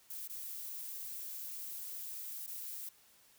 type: noise with dropouts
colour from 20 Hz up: violet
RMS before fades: -44 dBFS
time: 0.1-2.89 s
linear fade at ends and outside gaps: 5 ms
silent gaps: 0.277-0.295 / 2.465-2.475 s
effects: white hiss -65 dBFS RMS until 3.38 s